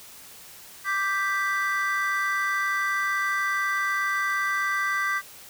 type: chord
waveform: triangle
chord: G major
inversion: second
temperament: equal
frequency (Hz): 1174.7 / 1568 / 1975.5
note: D6 / G6 / B6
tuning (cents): 0 / 0 / 0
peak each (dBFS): -26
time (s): 0.84-5.22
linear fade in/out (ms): 50
effects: white hiss -46 dBFS RMS until 5.49 s